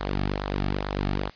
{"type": "tone with flanger", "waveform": "sawtooth", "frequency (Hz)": 49, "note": "G1", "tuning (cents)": 0, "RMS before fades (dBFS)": -28, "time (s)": [0, 1.3], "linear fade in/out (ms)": 10, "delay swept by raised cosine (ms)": [0.35, 2.05], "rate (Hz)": 2.3, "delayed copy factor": -0.65, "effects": ["white hiss -52 dBFS RMS until 1.35 s", "resampled to 11025 Hz"]}